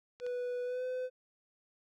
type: tone with pitch glide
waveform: triangle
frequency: 492.6 to 507.6 Hz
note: B4 to B4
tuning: -5 to +47 cents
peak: -32 dBFS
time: 0.2-1.1 s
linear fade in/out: 50 ms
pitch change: +52 cents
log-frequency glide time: 0.64-0.84 s
type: clicks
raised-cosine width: 0.2 ms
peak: -34 dBFS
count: 2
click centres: 0.2 / 0.265 s
effects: none